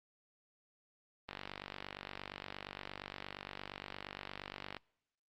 click train, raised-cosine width 0.3 ms, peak -26 dBFS, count 170, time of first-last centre 1.29-4.767 s, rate 48.6 Hz, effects noise-tail reverb RT60 0.8 s tail -26 dB re dry + Opus 32 kbps

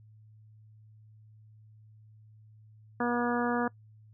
harmonic tone, 240.8 Hz, B3, 44 cents flat, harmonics 1 / 2 / 3 / 4 / 5 / 6 / 7, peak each -30 / -33 / -35 / -36 / -37 / -38 / -38 dBFS, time 3-3.68 s, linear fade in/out 5 ms, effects noise-tail reverb RT60 0.1 s tail -23 dB re dry + added 108 Hz sine -53 dBFS peak until 4.13 s

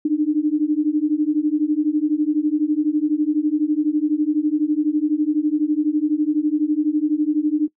sine beating tone pair, 295.8 / 307.8 Hz, D4 / D#4, +13 / -19 cents, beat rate 12 Hz, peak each -19 dBFS, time 0.05-7.68 s, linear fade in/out 5 ms, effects noise-tail reverb RT60 0.1 s tail -21 dB re dry

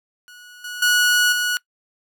sawtooth tone with level steps, 1463 Hz, F#6, 20 cents flat, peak -38 / -26 / -11 / -16 dBFS, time 0.28-1.57 s, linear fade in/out 0 ms, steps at 0.64 / 0.82 / 1.32 s, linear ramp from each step 5 ms, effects noise-tail reverb RT60 0.1 s tail -21 dB re dry

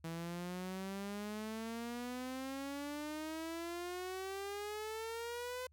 sawtooth exponential sweep, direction up, 163 to 510 Hz, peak -37 dBFS, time 0.04-5.67 s, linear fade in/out 5 ms, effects added 74 Hz sine -64 dBFS peak until 5.72 s

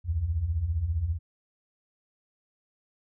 sine beating tone pair, 70 / 85 Hz, C#2 / F2, +18 / -46 cents, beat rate 15 Hz, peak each -32 / -26 dBFS, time 0.04-1.19 s, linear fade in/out 50 ms, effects none

